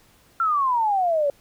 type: exponential sweep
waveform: sine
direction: down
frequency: 1374 to 554.4 Hz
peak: -18 dBFS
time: 0.4-1.3 s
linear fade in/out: 2 ms
effects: pink hiss -57 dBFS RMS until 1.4 s